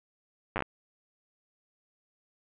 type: slowing click train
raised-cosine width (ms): 0.5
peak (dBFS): -15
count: 6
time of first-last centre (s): 0.56-0.623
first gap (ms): 9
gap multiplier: 1.17
effects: resampled to 8000 Hz + 8-bit